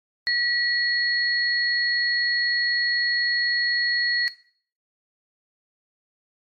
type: tone pair together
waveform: sine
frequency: 1928 / 4328 Hz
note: B6 / C#8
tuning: -42 / -42 cents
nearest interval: octave + major second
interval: 1400 cents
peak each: -22 / -23 dBFS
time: 0.27-4.28 s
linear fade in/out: 0 ms
effects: noise-tail reverb RT60 0.5 s tail -17 dB re dry + MP3 64 kbps